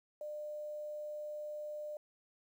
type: tone with quantisation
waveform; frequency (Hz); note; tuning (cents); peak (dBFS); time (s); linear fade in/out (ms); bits
sine; 600; D5; +37; -40; 0.21-1.97; 2; 11
effects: none